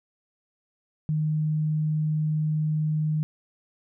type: tone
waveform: sine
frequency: 154.1 Hz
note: D#3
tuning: 16 cents flat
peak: -22 dBFS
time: 1.09-3.23 s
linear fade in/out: 0 ms
effects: none